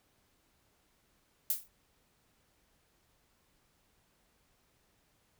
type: noise with exponential decay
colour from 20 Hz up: violet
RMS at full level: -27 dBFS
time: 1.5-1.68 s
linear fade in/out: 1 ms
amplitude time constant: 38 ms
effects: pink hiss -72 dBFS RMS until 5.39 s